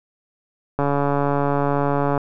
click train, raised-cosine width 1 ms, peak -7 dBFS, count 198, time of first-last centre 0.79-2.177 s, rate 142 Hz, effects none

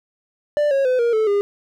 triangle tone with pitch steps, 590 / 547.3 / 507.7 / 471 / 436.9 / 405.3 Hz, D5 / C#5 / B4 / A#4 / A4 / G#4, +8 / -22 / +48 / +18 / -12 / -42 cents, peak -13 dBFS, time 0.57-1.41 s, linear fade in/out 0 ms, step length 140 ms, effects none

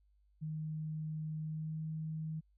sine tone with pitch glide, 155.56 to 157.46 Hz, D#3 to D#3, 0 to +21 cents, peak -37 dBFS, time 0.41-2.41 s, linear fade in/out 20 ms, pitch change +21 cents, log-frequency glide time 1.41-1.81 s, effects added 50 Hz sine -67 dBFS peak until 2.57 s

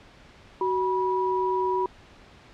sine tone pair together, 374 / 973.4 Hz, F#4 / B5, +19 / -25 cents, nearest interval octave + perfect fourth, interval 1656 cents, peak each -25 dBFS, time 0.61-1.86 s, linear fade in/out 2 ms, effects pink hiss -51 dBFS RMS until 2.53 s + low-pass 4000 Hz 12 dB/octave

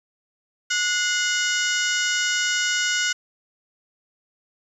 harmonic tone with a mistuned harmonic, 730 Hz, F#5, 24 cents flat, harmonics 2 / 3 / 4 / 5 / 6 / 7 / 8 / 9 / 10, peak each -24 / -29 / -27 / -34 / -35 / -31 / -32 / -32 / -31 dBFS, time 0.7-3.13 s, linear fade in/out 10 ms, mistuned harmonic 3, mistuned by -84 cents, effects 9-bit

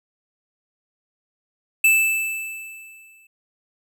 square tone with exponential decay, 2637 Hz, E7, in tune, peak -12 dBFS, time 1.84-3.27 s, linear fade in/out 5 ms, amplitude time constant 310 ms, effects none

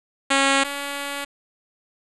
5% pulse tone pair in turn, 274 / 282.7 Hz, C#4 / C#4, -20 / +34 cents, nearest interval minor second, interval 54 cents, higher second, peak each -5 / -16 dBFS, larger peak first, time 0.3-0.64 / 0.64-1.25 s, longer second, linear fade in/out 10 ms, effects resampled to 24000 Hz + 7-bit

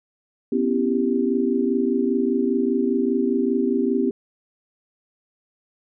sine chord, C# half-diminished seventh, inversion third, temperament equal with one note detuned, 246.9 / 271.9 / 329.6 / 392 Hz, B3 / C#4 / E4 / G4, 0 / -33 / 0 / 0 cents, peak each -22 / -24 / -27 / -23 dBFS, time 0.52-4.11 s, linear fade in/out 5 ms, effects none

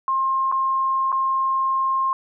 sine tone with dropouts, 1064 Hz, C6, 29 cents sharp, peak -18 dBFS, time 0.08-2.13 s, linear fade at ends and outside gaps 1 ms, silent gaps 0.516-0.523 / 1.119-1.126 s, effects none

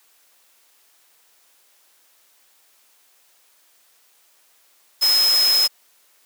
sine tone in noise, 5130 Hz, E8, 48 cents flat, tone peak -14 dBFS, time 5.01-5.68 s, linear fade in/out 20 ms, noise white, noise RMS -25 dBFS, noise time 5.01-5.68 s, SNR +8 dB, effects white hiss -58 dBFS RMS until 6.25 s + high-pass 400 Hz 12 dB/octave

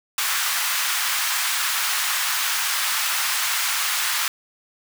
pink high-pass noise, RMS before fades -23 dBFS, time 0.18-4.28 s, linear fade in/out 2 ms, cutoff 1100 Hz, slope 24 dB/octave, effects none

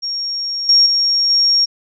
sine tone with level steps, 5560 Hz, F8, 9 cents flat, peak -19 / -7 / -12 / -10 dBFS, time 0.02-1.66 s, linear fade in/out 20 ms, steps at 0.69 / 0.86 / 1.3 s, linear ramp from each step 2 ms, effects none

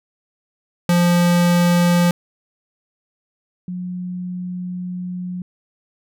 square / sine tone pair in turn, 174.5 / 180.34 Hz, F3 / F#3, -1 / -44 cents, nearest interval minor second, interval 57 cents, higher second, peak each -13 / -24 dBFS, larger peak first, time 0.89-2.11 / 3.68-5.42 s, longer second, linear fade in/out 2 ms, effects none

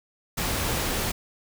pink noise, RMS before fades -27 dBFS, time 0.37-1.12 s, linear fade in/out 10 ms, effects none

